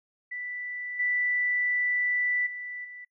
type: tone with level steps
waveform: sine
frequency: 1975.5 Hz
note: B6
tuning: in tune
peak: -33 / -24 / -35 / -41 dBFS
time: 0.31-3.05 s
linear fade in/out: 10 ms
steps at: 0.99 / 2.46 / 2.84 s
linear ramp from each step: 10 ms
effects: noise-tail reverb RT60 0.1 s tail -24 dB re dry